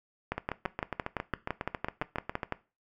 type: two click trains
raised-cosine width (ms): 0.5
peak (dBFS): -15 / -17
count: 14 / 16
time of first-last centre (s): 0.32-2.523 / 0.38-2.432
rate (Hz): 5.9 / 7.31
effects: noise-tail reverb RT60 0.3 s tail -18 dB re dry